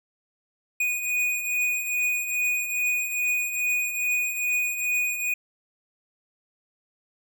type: beating tone pair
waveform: square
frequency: 2471 / 2473.4 Hz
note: D#7 / D#7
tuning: -13 / -11 cents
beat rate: 2.4 Hz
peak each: -32 / -25 dBFS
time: 0.8-5.34 s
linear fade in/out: 5 ms
effects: none